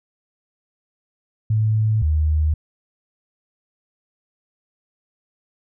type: tone pair in turn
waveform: sine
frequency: 108.9 / 77 Hz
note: A2 / D#2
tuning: -17 / -17 cents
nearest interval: tritone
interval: 600 cents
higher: first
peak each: -15 dBFS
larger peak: neither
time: 1.5-2.02 / 2.02-2.54 s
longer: neither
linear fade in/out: 5 ms
effects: none